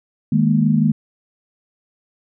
sine chord, D# suspended fourth, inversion none, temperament just, 155.56 / 207.4 / 233.3 Hz, D#3 / G#3 / A#3, 0 / -2 / +2 cents, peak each -17 dBFS, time 0.32-0.92 s, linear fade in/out 5 ms, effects none

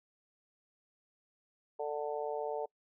harmonic tone, 148 Hz, D3, 14 cents sharp, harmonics 3 / 4 / 5 / 6, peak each -37 / -39 / -41 / -43 dBFS, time 1.79-2.66 s, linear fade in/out 10 ms, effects noise-tail reverb RT60 0.1 s tail -25 dB re dry

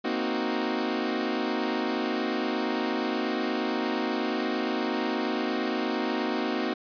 sawtooth chord, C half-diminished seventh, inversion third, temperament equal, 233.1 / 261.6 / 311.1 / 370 Hz, Bb3 / C4 / Eb4 / Gb4, 0 / 0 / 0 / 0 cents, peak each -28 dBFS, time 0.04-6.74 s, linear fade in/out 10 ms, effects resampled to 11025 Hz

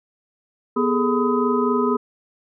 sine tone cluster, 244.1 / 411.1 / 435.2 / 1007 / 1260 Hz, B3 / G#4 / A4 / B5 / D#6, -20 / -18 / -19 / +33 / +21 cents, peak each -21 / -21 / -27 / -26 / -25 dBFS, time 0.76-1.97 s, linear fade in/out 10 ms, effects none

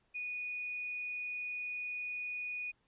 sine tone, 2468 Hz, D#7, 15 cents flat, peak -37 dBFS, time 0.14-2.72 s, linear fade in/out 20 ms, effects pink hiss -75 dBFS RMS until 2.87 s + resampled to 8000 Hz

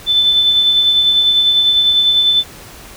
sine tone with tremolo, 3520 Hz, A7, in tune, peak -7 dBFS, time 0.06-2.44 s, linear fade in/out 50 ms, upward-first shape triangle, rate 10 Hz, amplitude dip 40%, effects pink hiss -36 dBFS RMS until 2.96 s

